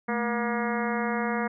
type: harmonic tone with a mistuned harmonic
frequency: 238.4 Hz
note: A#3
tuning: 39 cents sharp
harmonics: 1 / 2 / 3 / 4 / 5 / 6 / 7 / 8 / 9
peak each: -29 / -32 / -34 / -35 / -36 / -37 / -37 / -38 / -39 dBFS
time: 0.08-1.48 s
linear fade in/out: 10 ms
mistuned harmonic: 1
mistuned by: -140 cents
effects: none